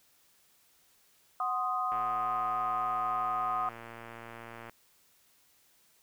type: chord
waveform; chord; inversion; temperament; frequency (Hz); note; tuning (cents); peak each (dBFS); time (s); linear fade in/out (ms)
sine; C diminished; second; equal; 740 / 1046.5 / 1244.5; Gb5 / C6 / Eb6; 0 / 0 / 0; -34 / -37 / -31; 1.4-3.69; 2
type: click train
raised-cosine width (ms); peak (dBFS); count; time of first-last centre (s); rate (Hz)
0.5; -30; 323; 1.92-4.696; 116
effects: white hiss -66 dBFS RMS until 6.02 s